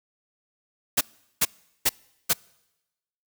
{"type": "noise bursts", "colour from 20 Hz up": "white", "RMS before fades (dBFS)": -20, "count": 4, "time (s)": [0.97, 2.334], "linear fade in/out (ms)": 10, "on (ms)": 41, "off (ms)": 400, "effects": ["noise-tail reverb RT60 1.0 s tail -26 dB re dry"]}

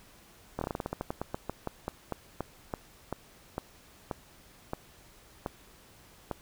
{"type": "slowing click train", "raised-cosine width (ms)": 1, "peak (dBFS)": -18, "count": 25, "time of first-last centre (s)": [0.59, 6.313], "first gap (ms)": 23, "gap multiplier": 1.17, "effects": ["pink hiss -57 dBFS RMS until 6.41 s"]}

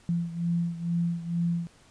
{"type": "beating tone pair", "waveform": "sine", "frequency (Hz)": [170, 172.2], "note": ["F3", "F3"], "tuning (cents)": [-46, -24], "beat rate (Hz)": 2.2, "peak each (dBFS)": [-27, -31], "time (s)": [0.09, 1.67], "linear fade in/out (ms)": 0, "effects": ["pink hiss -58 dBFS RMS until 1.9 s", "resampled to 22050 Hz"]}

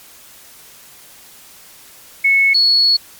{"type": "tone pair in turn", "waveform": "sine", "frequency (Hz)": [2200, 4377], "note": ["C#7", "C#8"], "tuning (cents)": [-14, -23], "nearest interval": "octave", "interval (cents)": 1191, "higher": "second", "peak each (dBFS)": -9, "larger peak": "neither", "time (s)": [[2.24, 2.54], [2.54, 2.97]], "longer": "second", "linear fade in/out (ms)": 10, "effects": ["white hiss -42 dBFS RMS until 3.19 s", "MP3 96 kbps"]}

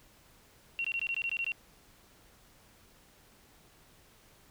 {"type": "tone bursts", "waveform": "sine", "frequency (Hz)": 2741, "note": "F7", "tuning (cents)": -33, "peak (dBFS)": -30, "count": 10, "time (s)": [0.79, 1.519], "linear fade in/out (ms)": 0, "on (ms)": 54, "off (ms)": 21, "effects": ["pink hiss -61 dBFS RMS until 4.5 s"]}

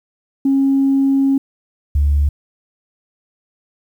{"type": "tone pair in turn", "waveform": "sine", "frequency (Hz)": [272.5, 72.18], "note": ["C#4", "D2"], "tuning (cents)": [-29, -29], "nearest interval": "octave + major seventh", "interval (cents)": 2300, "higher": "first", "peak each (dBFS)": -10, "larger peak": "neither", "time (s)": [[0.45, 1.38], [1.95, 2.29]], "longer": "first", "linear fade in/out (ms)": 5, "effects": ["tanh soft clip ceiling -7 dBFS", "8-bit"]}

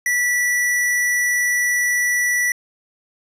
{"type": "tone", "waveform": "square", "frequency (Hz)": 1957, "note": "B6", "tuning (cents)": -16, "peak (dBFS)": -17, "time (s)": [0.06, 2.52], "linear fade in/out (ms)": 2, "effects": ["resampled to 32000 Hz", "9-bit"]}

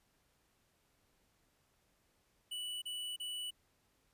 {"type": "tone bursts", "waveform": "square", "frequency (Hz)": 2960, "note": "F#7", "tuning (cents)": 0, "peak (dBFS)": -40, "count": 3, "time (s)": [2.51, 3.508], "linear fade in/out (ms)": 10, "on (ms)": 310, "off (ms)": 34, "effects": ["pink hiss -75 dBFS RMS until 4.13 s", "resampled to 32000 Hz"]}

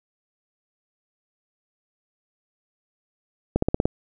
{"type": "accelerating click train", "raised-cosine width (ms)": 2, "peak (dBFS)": -6, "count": 6, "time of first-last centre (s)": [3.56, 3.855], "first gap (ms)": 64, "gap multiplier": 0.96, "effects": []}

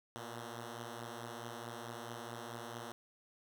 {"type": "beating tone pair", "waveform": "5% pulse", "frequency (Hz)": [116.54, 121.14], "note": ["A#2", "B2"], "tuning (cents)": [0, -33], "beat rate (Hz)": 4.6, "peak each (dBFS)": [-34, -38], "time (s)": [0.16, 2.92], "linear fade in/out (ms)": 0, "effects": []}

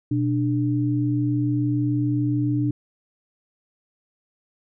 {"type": "tone pair together", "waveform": "sine", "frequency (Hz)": [122.99, 296.1], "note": ["B2", "D4"], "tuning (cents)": [-7, 14], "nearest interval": "octave + minor third", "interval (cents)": 1521, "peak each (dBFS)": -22, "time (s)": [0.11, 2.71], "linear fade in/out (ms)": 5, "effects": []}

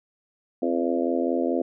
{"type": "harmonic tone with a mistuned harmonic", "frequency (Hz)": 84.6, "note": "E2", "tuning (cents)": 45, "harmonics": [3, 4, 5, 6, 7, 8], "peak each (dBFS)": [-26, -27, -31, -29, -31, -32], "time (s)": [0.62, 1.62], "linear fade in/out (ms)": 5, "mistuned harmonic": 3, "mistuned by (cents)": 49, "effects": []}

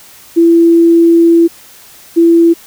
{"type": "tone pair in turn", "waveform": "sine", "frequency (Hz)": [335.4, 335.4], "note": ["E4", "E4"], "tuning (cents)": [30, 30], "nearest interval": "unison", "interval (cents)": 0, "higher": "neither", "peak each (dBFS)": -3, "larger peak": "neither", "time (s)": [[0.36, 1.48], [2.16, 2.54]], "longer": "first", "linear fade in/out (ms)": 20, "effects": ["white hiss -38 dBFS RMS until 2.66 s"]}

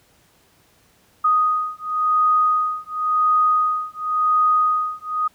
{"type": "beating tone pair", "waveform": "sine", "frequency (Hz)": [1244.5, 1245.43], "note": ["D#6", "D#6"], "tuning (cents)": [0, 1], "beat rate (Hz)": 0.93, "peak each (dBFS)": -19, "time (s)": [1.24, 5.28], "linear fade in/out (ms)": 10, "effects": ["pink hiss -57 dBFS RMS until 5.34 s", "high-pass 60 Hz 12 dB/octave"]}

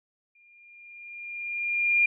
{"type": "tone with exponential growth", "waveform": "sine", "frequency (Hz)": 2406, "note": "D7", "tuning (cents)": 41, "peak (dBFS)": -17, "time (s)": [0.35, 2.06], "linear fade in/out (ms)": 5, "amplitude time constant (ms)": 370, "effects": []}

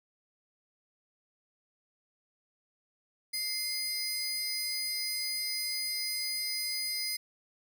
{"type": "tone pair together", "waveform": "sawtooth", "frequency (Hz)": [2093, 4951], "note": ["C7", "D#8"], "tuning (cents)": [0, -9], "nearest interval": "octave + minor third", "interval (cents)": 1491, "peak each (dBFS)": [-35, -30], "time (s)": [3.33, 7.17], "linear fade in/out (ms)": 10, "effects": []}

